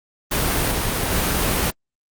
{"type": "noise with level steps", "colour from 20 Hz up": "pink", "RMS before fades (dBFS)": [-20, -22, -20], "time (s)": [0.31, 1.71], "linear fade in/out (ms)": 10, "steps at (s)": [0.71, 1.11], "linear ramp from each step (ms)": 5, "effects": ["Opus 32 kbps"]}